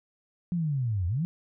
sine linear two-way sweep, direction down then up, 180.3 to 82.2 to 180.3 Hz, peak -25 dBFS, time 0.52-1.25 s, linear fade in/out 0 ms, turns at 1.07 s, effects none

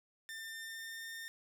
sawtooth tone with pitch glide, 1795 to 1815.9 Hz, A6 to A#6, +34 to -46 cents, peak -40 dBFS, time 0.29-1.28 s, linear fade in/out 0 ms, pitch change +20 cents, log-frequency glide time 0.41-1.12 s, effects none

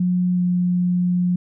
sine tone with pitch glide, 180 to 178.55 Hz, F#3 to F3, -47 to +39 cents, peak -16 dBFS, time 0-1.36 s, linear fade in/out 5 ms, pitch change -14 cents, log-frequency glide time 0.35-0.4 s, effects none

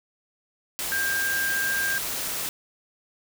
sine tone in noise, 1596 Hz, G6, 31 cents sharp, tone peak -24 dBFS, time 0.92-1.98 s, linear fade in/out 0 ms, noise white, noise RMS -30 dBFS, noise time 0.79-2.49 s, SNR +3 dB, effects none

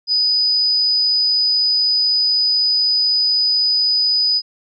sine tone, 4978 Hz, D#8, in tune, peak -13 dBFS, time 0.07-4.42 s, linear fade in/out 50 ms, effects none

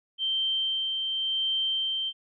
sine tone with tremolo, 3130 Hz, G7, 3 cents flat, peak -24 dBFS, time 0.18-2.13 s, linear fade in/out 50 ms, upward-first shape sine, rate 0.91 Hz, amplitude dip 30%, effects none

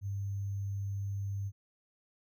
sine tone with sample-and-hold, 99.2 Hz, G2, 21 cents sharp, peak -33 dBFS, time 0.01-1.52 s, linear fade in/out 50 ms, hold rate 6300 Hz, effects none

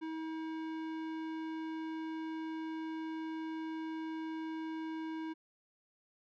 sine tone with tanh clipping, 319.6 Hz, D#4, 47 cents sharp, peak -40 dBFS, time 0.01-5.34 s, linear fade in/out 20 ms, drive 17 dB, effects none

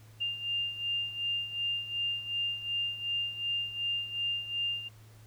sine beating tone pair, 2800 / 2802.7 Hz, F7 / F7, +4 / +5 cents, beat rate 2.7 Hz, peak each -32 / -37 dBFS, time 0.2-4.89 s, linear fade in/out 20 ms, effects added 109 Hz sine -52 dBFS peak until 5.26 s + pink hiss -61 dBFS RMS until 5.26 s

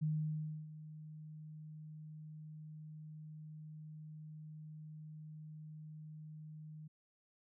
sine tone with ADSR envelope, 154.3 Hz, D#3, 14 cents flat, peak -32 dBFS, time 0.01-6.88 s, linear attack 19 ms, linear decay 640 ms, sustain -16 dB, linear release 10 ms, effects none

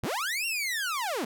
sawtooth linear two-way sweep, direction up then down, 50.9 to 2794 to 193.6 Hz, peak -25 dBFS, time 0.03-1.25 s, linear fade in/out 5 ms, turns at 0.46 s, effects none

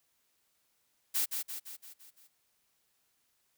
blue noise with echo, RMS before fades -30 dBFS, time 1.14-1.26 s, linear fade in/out 20 ms, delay 170 ms, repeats 6, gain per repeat -5 dB, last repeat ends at 2.28 s, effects white hiss -75 dBFS RMS until 3.57 s

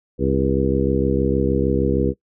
harmonic tone with a mistuned harmonic, 66.5 Hz, C2, 29 cents sharp, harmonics 1 / 2 / 3 / 4 / 5 / 6 / 7, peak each -24 / -24 / -24 / -24 / -24 / -24 / -24 dBFS, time 0.18-2.14 s, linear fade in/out 50 ms, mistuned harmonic 7, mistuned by +59 cents, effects noise-tail reverb RT60 0.1 s tail -20 dB re dry

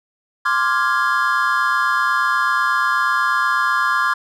triangle chord, D half-diminished seventh, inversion third, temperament equal, 1046.5 / 1174.7 / 1396.9 / 1661.2 Hz, C6 / D6 / F6 / Ab6, 0 / 0 / 0 / 0 cents, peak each -19 dBFS, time 0.45-4.14 s, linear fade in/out 10 ms, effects none

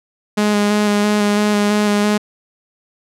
sawtooth tone with vibrato, 207.7 Hz, G#3, in tune, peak -9 dBFS, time 0.37-2.18 s, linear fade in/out 10 ms, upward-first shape square, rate 3 Hz, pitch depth 14 cents each way, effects low-pass 10000 Hz 12 dB/octave

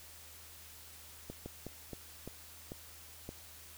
slowing click train, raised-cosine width 2 ms, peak -29 dBFS, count 7, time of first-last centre 1.3-3.291 s, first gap 160 ms, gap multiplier 1.29, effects added 79 Hz sine -60 dBFS peak until 3.77 s + white hiss -54 dBFS RMS until 3.77 s

